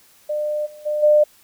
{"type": "tone with level steps", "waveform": "sine", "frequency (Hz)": 600, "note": "D5", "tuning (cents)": 37, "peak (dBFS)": [-20, -38, -19, -10], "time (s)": [0.29, 1.24], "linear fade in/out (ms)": 10, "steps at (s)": [0.65, 0.85, 1.02], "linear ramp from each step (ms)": 20, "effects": ["white hiss -53 dBFS RMS until 1.43 s"]}